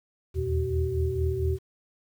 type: tone cluster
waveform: sine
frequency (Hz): 78.5 / 82.9 / 120.6 / 380.6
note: D#2 / E2 / B2 / F#4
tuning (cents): +16 / +10 / -41 / +49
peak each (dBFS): -30 / -28 / -32 / -29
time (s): 0.34-1.59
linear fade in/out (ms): 50
effects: 9-bit